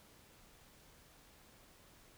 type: silence
effects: pink hiss -63 dBFS RMS until 2.17 s